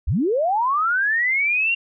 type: linear sweep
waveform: sine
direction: up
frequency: 43.65 to 2794 Hz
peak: -17 dBFS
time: 0.07-1.75 s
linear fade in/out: 10 ms
effects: none